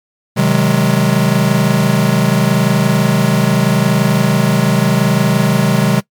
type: chord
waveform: square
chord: Ab dominant seventh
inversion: first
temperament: just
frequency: 129.78 / 155.74 / 186.89 / 207.7 Hz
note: C3 / Eb3 / Gb3 / Ab3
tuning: -14 / +2 / +18 / 0 cents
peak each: -16 dBFS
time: 0.36-6.01 s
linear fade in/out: 20 ms
effects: noise-tail reverb RT60 0.1 s tail -21 dB re dry + MP3 96 kbps